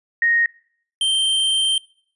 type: tone pair in turn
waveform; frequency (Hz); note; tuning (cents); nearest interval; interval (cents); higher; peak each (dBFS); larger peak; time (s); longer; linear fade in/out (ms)
sine / square; 1864.7 / 3136; A#6 / G7; 0 / 0; major sixth; 900; second; -14 / -17; first; 0.22-0.46 / 1.01-1.78; second; 2
effects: noise-tail reverb RT60 0.6 s tail -23 dB re dry + resampled to 24000 Hz